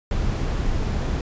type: noise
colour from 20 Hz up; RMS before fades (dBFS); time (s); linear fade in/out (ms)
brown; -23; 0.11-1.21; 2
effects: resampled to 16000 Hz